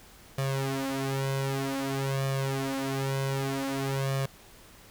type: tone with flanger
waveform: sawtooth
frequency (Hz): 135.7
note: C#3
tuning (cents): -36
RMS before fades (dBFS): -30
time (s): 0.38-4.26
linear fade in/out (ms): 5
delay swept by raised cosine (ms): 1.7 to 5.4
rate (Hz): 0.53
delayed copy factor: +1
effects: pink hiss -53 dBFS RMS until 4.9 s